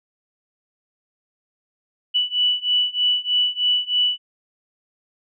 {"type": "beating tone pair", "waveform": "sine", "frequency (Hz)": [2960, 2963.2], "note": ["F#7", "F#7"], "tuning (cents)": [0, 2], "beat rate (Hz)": 3.2, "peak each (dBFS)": [-21, -20], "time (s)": [2.14, 4.18], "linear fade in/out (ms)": 20, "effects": []}